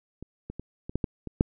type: clicks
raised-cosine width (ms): 3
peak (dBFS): -26 / -23 / -23 / -23 / -13 / -13 / -22 / -6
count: 8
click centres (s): 0.226 / 0.5 / 0.596 / 0.895 / 0.956 / 1.042 / 1.273 / 1.409
effects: none